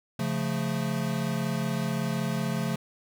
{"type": "chord", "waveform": "square", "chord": "Db augmented", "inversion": "none", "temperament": "equal", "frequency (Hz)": [138.59, 174.61, 220], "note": ["Db3", "F3", "A3"], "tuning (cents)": [0, 0, 0], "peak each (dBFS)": -32, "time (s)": [0.19, 2.76], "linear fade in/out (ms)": 5, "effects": []}